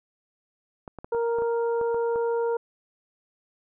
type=clicks; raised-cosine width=1 ms; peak=-24 dBFS; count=9; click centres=0.878 / 0.987 / 1.045 / 1.148 / 1.386 / 1.421 / 1.813 / 1.945 / 2.159 s
type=harmonic tone; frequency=466.2 Hz; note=A#4; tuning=in tune; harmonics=1 / 2 / 3; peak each=-23 / -32 / -41 dBFS; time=1.12-2.57 s; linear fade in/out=5 ms
effects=none